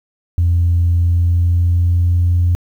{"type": "tone with pitch glide", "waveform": "sine", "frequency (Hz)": [86, 87.55], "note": ["F2", "F2"], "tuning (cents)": [-26, 5], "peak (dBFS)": -9, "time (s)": [0.38, 2.55], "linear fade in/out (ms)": 0, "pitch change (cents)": 31, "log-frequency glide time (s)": [0.9, 2.28], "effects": ["tanh soft clip ceiling -7 dBFS", "8-bit"]}